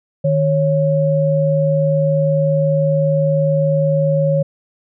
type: tone pair together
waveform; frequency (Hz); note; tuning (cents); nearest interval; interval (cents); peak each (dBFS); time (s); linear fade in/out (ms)
sine; 154.2 / 551.6; D#3 / C#5; -15 / -9; octave + minor seventh; 2206; -15; 0.24-4.43; 10
effects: none